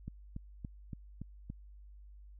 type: click train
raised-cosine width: 5 ms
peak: -29 dBFS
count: 6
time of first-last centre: 0.08-1.5 s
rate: 3.52 Hz
effects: added 50 Hz sine -51 dBFS peak until 2.39 s